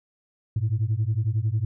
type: beating tone pair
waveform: sine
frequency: 103.83 / 114.83 Hz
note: G#2 / A#2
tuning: 0 / -26 cents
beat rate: 11 Hz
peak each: -23 dBFS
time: 0.56-1.65 s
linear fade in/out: 5 ms
effects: tanh soft clip ceiling -17 dBFS